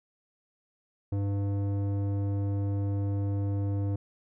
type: tone with low-pass filter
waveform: square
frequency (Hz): 100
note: G2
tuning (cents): +35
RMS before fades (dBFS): -29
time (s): 1.12-3.96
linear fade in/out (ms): 5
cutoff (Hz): 470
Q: 0.81
effects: none